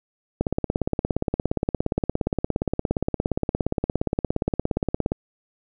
click train, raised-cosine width 2 ms, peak -8 dBFS, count 82, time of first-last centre 0.41-5.119 s, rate 17.2 Hz, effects none

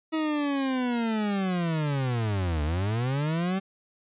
40% pulse linear two-way sweep, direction down then up, 320.3 to 72.3 to 195.5 Hz, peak -24 dBFS, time 0.12-3.6 s, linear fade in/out 20 ms, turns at 2.63 s, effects resampled to 8000 Hz

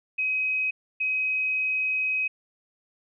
sine tone bursts at uneven times, 2531 Hz, D#7, 29 cents sharp, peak -23 dBFS, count 2, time 0.18-0.71 / 1-2.28 s, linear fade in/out 10 ms, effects none

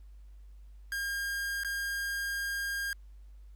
45% pulse tone with dropouts, 1613 Hz, G6, 49 cents sharp, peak -32 dBFS, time 0.92-2.93 s, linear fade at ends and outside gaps 1 ms, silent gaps 1.635-1.647 s, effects added 50 Hz sine -48 dBFS peak until 3.55 s + pink hiss -74 dBFS RMS until 3.55 s

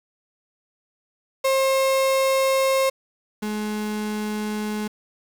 35% pulse tone pair in turn, 534 / 211.9 Hz, C5 / G#3, +35 / +35 cents, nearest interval octave + major third, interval 1600 cents, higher first, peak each -16 / -23 dBFS, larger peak first, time 1.44-2.9 / 3.42-4.88 s, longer neither, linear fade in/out 10 ms, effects 7-bit

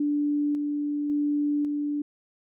sine tone with tremolo, 292.5 Hz, D4, 7 cents flat, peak -22 dBFS, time 0-2.02 s, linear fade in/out 5 ms, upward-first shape square, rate 0.91 Hz, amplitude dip 30%, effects none

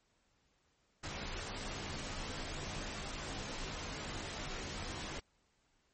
pink noise with comb filter, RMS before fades -42 dBFS, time 1.03-5.2 s, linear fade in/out 10 ms, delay 17 ms, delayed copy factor -0.75, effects pink hiss -75 dBFS RMS until 5.93 s + MP3 32 kbps

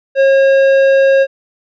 sine tone with tanh clipping, 542 Hz, C#5, 39 cents flat, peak -8 dBFS, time 0.15-1.27 s, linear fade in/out 50 ms, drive 11 dB, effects none

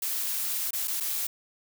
blue noise with dropouts, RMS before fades -30 dBFS, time 0.02-1.27 s, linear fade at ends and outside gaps 5 ms, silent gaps 0.708-0.731 / 0.875-0.879 / 1.002-1.006 s, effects none

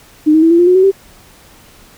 sine tone with pitch steps, 305.5 / 316.3 / 327.4 / 339 / 350.9 / 363.3 / 376.1 / 389.4 Hz, D#4 / D#4 / E4 / E4 / F4 / F#4 / F#4 / G4, -32 / +29 / -12 / +49 / +8 / -32 / +28 / -12 cents, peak -5 dBFS, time 0.26-0.916 s, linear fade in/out 20 ms, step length 82 ms, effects pink hiss -43 dBFS RMS until 1.97 s

